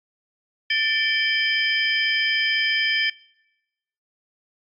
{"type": "tone cluster", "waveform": "sine", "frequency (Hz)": [1774, 2319, 3131, 4985], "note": ["A6", "D7", "G7", "D#8"], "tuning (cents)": [14, -22, -3, 2], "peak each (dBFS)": [-24, -23, -24, -29], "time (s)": [0.7, 3.1], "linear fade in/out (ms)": 5, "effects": ["noise-tail reverb RT60 1.0 s tail -25 dB re dry", "AAC 64 kbps"]}